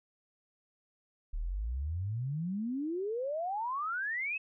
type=exponential sweep; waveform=sine; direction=up; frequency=35.42 to 2637 Hz; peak=-32 dBFS; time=1.33-4.38 s; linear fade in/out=10 ms; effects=none